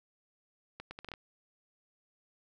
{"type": "accelerating click train", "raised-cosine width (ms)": 0.3, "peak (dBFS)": -27, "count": 7, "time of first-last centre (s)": [0.8, 1.138], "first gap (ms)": 110, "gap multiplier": 0.72, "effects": []}